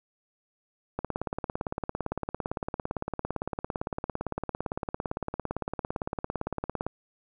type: click train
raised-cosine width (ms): 1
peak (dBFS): -16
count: 105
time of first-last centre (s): 0.99-6.866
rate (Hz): 17.7
effects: none

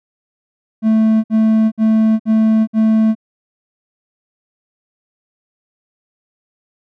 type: tone bursts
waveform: triangle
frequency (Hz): 220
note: A3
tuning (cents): 0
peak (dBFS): -7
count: 5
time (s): 0.82-3.152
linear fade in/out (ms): 50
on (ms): 420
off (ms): 58
effects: none

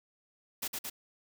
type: noise with echo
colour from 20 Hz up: white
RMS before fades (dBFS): -35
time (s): 0.62-0.68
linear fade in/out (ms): 10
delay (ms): 110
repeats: 2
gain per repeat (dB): -2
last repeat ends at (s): 0.9
effects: none

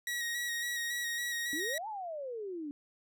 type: tone with vibrato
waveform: sawtooth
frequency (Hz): 1900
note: A#6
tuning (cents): +33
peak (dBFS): -30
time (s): 0.07-1.78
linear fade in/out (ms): 2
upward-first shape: square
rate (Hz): 3.6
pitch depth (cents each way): 22
type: exponential two-way sweep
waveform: sine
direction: up then down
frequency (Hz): 280 to 901 to 280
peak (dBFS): -37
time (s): 1.53-2.71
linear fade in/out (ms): 0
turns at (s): 1.88
effects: none

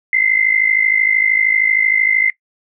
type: tone pair together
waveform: sine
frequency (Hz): 2040 / 2093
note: C7 / C7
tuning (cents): -44 / 0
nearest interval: unison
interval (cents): 44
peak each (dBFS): -14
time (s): 0.13-2.3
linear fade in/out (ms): 2
effects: noise-tail reverb RT60 0.1 s tail -19 dB re dry

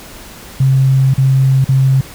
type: tone with dropouts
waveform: sine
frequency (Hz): 133.4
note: C3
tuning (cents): +34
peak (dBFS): -7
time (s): 0.6-2.01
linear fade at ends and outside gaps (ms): 5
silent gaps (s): 1.139-1.179 / 1.645-1.689
effects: pink hiss -34 dBFS RMS until 2.14 s

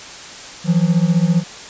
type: beating tone pair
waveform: triangle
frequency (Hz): 164.1 / 179.1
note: E3 / F3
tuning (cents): -8 / +44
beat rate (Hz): 15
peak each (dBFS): -13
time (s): 0.64-1.44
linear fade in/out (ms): 50
effects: white hiss -34 dBFS RMS until 1.69 s + resampled to 16000 Hz

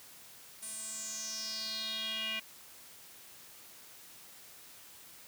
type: tone with band-pass filter sweep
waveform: square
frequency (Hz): 219.7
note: A3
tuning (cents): -2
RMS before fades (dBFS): -39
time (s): 0.62-2.4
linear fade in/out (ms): 10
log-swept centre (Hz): 9700 to 2600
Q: 5.8
effects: white hiss -54 dBFS RMS until 5.27 s + high-pass 60 Hz 12 dB/octave

